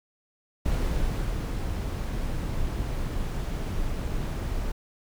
brown noise with ADSR envelope, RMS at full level -25 dBFS, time 0.65-4.72 s, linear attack 10 ms, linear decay 790 ms, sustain -4 dB, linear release 6 ms, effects none

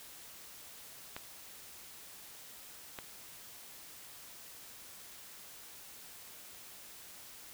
clicks, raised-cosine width 0.3 ms, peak -25 dBFS, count 2, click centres 1.165 / 2.988 s, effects white hiss -52 dBFS RMS until 7.53 s

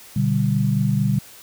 sine chord, G major, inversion first, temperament just, 122.5 / 147 / 196 Hz, B2 / D3 / G3, -14 / +2 / 0 cents, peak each -21 dBFS, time 0.16-1.19 s, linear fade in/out 5 ms, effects white hiss -44 dBFS RMS until 1.42 s

